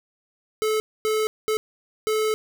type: tone bursts at uneven times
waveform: square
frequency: 433.3 Hz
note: A4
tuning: 27 cents flat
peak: -21 dBFS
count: 4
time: 0.62-0.8 / 1.05-1.27 / 1.48-1.57 / 2.07-2.34 s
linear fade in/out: 0 ms
effects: none